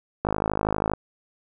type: click train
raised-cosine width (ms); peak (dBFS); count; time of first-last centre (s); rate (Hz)
1; -9; 37; 0.25-0.936; 52.5
effects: none